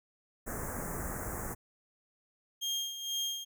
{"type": "band-stop noise", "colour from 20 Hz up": "pink", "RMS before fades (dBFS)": -38, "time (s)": [0.46, 1.55], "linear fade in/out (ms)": 20, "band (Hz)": [1900, 6600], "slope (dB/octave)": 48}
{"type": "tone with tremolo", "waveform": "30% pulse", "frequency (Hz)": 3220, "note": "G7", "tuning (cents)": 46, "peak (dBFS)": -28, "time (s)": [2.61, 3.45], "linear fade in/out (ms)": 20, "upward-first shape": "sine", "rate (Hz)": 2.1, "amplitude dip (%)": 65}
{"effects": []}